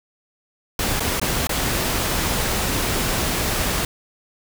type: noise with dropouts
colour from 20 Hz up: pink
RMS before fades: -22 dBFS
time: 0.79-3.85 s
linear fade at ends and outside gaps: 2 ms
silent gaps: 0.997-1.004 / 1.198-1.215 / 1.471-1.493 s
effects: none